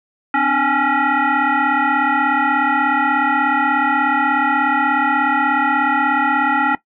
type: tone with frequency modulation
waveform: sine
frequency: 258.2 Hz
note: C4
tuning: 23 cents flat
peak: -13 dBFS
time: 0.34-6.75 s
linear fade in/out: 2 ms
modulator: 553 Hz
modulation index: 3
effects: noise-tail reverb RT60 0.1 s tail -18 dB re dry